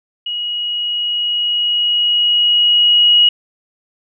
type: tone with level ramp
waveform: sine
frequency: 2900 Hz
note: F#7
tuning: 35 cents flat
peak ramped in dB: -19 to -6 dBFS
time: 0.26-3.29 s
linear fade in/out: 5 ms
effects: none